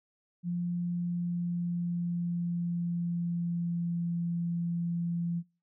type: tone with pitch glide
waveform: sine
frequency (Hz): 174.61 to 170.92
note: F3 to F3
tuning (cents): 0 to -37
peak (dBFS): -29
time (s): 0.43-5.43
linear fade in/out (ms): 50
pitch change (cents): -37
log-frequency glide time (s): 0.71-4.19
effects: noise-tail reverb RT60 0.3 s tail -22 dB re dry